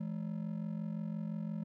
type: ring-modulated tone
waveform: triangle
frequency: 189.1 Hz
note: F#3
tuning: 38 cents sharp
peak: -31 dBFS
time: 0-1.64 s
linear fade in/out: 10 ms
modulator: 22.9 Hz
effects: none